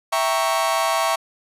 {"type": "chord", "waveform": "40% pulse", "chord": "E diminished seventh", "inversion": "none", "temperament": "equal", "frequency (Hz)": [659.3, 784, 932.3, 1108.7], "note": ["E5", "G5", "Bb5", "Db6"], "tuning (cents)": [0, 0, 0, 0], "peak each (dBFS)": [-22, -25, -25, -22], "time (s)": [0.12, 1.16], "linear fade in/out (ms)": 10, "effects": ["resampled to 32000 Hz"]}